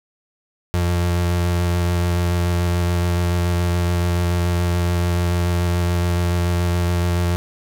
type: tone with vibrato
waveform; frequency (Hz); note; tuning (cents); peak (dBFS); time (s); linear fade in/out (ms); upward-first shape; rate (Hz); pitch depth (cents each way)
35% pulse; 87.31; F2; 0; -15; 0.74-7.36; 0; square; 7; 12
effects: none